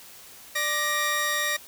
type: tone cluster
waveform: sawtooth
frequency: 591 / 1183 / 1880 Hz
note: D5 / D6 / A#6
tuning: +11 / +12 / +14 cents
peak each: -30 / -26 / -22 dBFS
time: 0.55-1.57 s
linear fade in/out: 10 ms
effects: white hiss -47 dBFS RMS until 1.67 s